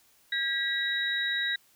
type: tone cluster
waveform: sine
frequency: 1619 / 1936 / 3832 Hz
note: G#6 / B6 / A#7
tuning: -45 / -35 / +47 cents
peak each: -32 / -31 / -30 dBFS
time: 0.32-1.56 s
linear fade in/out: 5 ms
effects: white hiss -63 dBFS RMS until 1.75 s